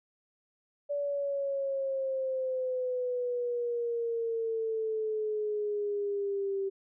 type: exponential sweep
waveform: sine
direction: down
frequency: 577 to 388.6 Hz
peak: -29 dBFS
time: 0.89-6.7 s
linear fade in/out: 20 ms
effects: none